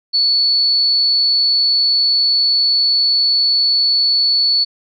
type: tone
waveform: sine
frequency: 4435 Hz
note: C#8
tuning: in tune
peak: -11 dBFS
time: 0.13-4.65 s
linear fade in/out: 20 ms
effects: none